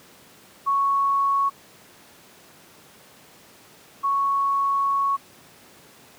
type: tone pair in turn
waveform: sine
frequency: 1108.7 / 1108.7 Hz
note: C#6 / C#6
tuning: 0 / 0 cents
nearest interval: unison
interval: 0 cents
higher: neither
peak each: -18 / -19 dBFS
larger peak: first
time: 0.66-1.5 / 4.03-5.17 s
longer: second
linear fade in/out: 20 ms
effects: pink hiss -50 dBFS RMS until 6.18 s + high-pass 150 Hz 12 dB/octave